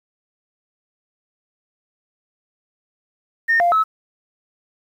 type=tone with pitch steps; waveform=sine; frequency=1830 / 696 / 1296 Hz; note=A#6 / F5 / E6; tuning=-32 / -6 / -30 cents; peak=-12 dBFS; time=3.48-3.84 s; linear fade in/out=20 ms; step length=120 ms; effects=tanh soft clip ceiling -8 dBFS + 8-bit